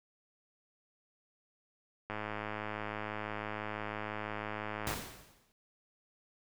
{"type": "click train", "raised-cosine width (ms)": 0.5, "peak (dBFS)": -23, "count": 302, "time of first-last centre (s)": [2.1, 4.94], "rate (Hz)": 106}
{"type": "noise with exponential decay", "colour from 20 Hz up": "pink", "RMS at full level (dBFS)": -35, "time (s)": [4.87, 5.52], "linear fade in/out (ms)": 0, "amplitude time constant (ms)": 140}
{"effects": []}